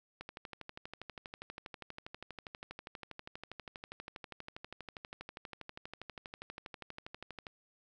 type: click train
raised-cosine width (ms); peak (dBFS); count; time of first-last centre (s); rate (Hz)
0.3; -28; 91; 0.21-7.468; 12.4
effects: none